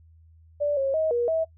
sine tone with pitch steps, 584 / 543 / 633 / 478 / 647 Hz, D5 / C#5 / D#5 / A#4 / E5, -10 / -36 / +30 / +43 / -32 cents, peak -21 dBFS, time 0.6-1.45 s, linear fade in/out 20 ms, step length 170 ms, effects noise-tail reverb RT60 0.1 s tail -22 dB re dry + added 81 Hz sine -51 dBFS peak until 1.57 s

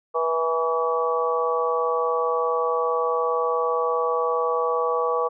harmonic tone with a mistuned harmonic, 162.7 Hz, E3, 22 cents flat, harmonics 3 / 4 / 5 / 6 / 7, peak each -23 / -30 / -30 / -33 / -25 dBFS, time 0.14-5.29 s, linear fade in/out 20 ms, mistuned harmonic 5, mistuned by +32 cents, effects none

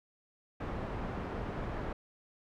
pink low-pass noise, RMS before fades -38 dBFS, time 0.6-1.93 s, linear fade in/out 5 ms, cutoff 1300 Hz, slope 12 dB/octave, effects none

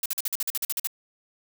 blue noise bursts, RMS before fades -27 dBFS, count 12, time 0.03-0.872 s, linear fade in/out 2 ms, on 28 ms, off 46 ms, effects none

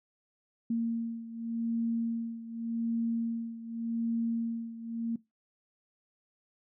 sine beating tone pair, 230 / 230.86 Hz, A#3 / A#3, -23 / -17 cents, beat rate 0.86 Hz, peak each -31 / -35 dBFS, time 0.7-5.16 s, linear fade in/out 5 ms, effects noise-tail reverb RT60 0.2 s tail -20 dB re dry

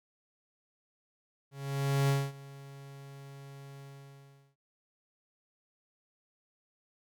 45% pulse tone with ADSR envelope, 138.59 Hz, C#3, in tune, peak -24 dBFS, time 1.51-4.56 s, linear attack 580 ms, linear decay 230 ms, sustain -22 dB, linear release 750 ms, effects none

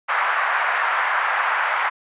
white band-pass noise, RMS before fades -21 dBFS, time 0.08-1.9 s, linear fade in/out 20 ms, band 800 to 1800 Hz, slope 24 dB/octave, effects resampled to 8000 Hz

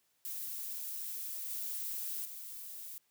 violet noise with level steps, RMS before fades -41 / -39 / -46 dBFS, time 0.25-2.98 s, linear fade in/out 0 ms, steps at 1.5 / 2.25 s, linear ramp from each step 2 ms, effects white hiss -75 dBFS RMS until 3.1 s + high-pass 80 Hz 12 dB/octave

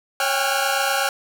sawtooth tone cluster, 551 / 784 / 812 / 1369 / 1447 Hz, C#5 / G5 / G#5 / F6 / F#6, -11 / 0 / -39 / -35 / -39 cents, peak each -22 dBFS, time 0.2-1.09 s, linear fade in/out 2 ms, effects none

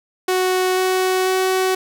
sawtooth tone with pitch steps, 370 / 372.6 / 375.2 Hz, F#4 / F#4 / F#4, 0 / +12 / +24 cents, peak -12 dBFS, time 0.28-1.75 s, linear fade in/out 5 ms, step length 490 ms, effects none

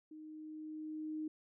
sine tone with level ramp, 309.9 Hz, D#4, 7 cents flat, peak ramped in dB -49 to -37 dBFS, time 0.11-1.28 s, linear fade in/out 5 ms, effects none

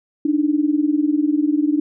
sine tone pair together, 291.6 / 311.7 Hz, D4 / D#4, -12 / +3 cents, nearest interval minor second, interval 115 cents, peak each -17 / -19 dBFS, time 0.25-1.8 s, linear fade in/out 5 ms, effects none

